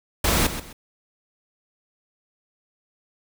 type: noise with echo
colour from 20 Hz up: pink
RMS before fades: -20 dBFS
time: 0.24-0.47 s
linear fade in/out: 5 ms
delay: 130 ms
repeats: 2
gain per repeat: -11 dB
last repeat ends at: 0.73 s
effects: none